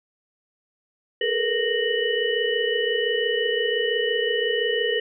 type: tone cluster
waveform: sine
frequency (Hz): 422.4 / 457.9 / 483.7 / 1857 / 2964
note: G#4 / A#4 / B4 / A#6 / F#7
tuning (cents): +29 / -31 / -36 / -7 / +2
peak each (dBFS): -27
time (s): 1.21-5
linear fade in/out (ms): 5
effects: none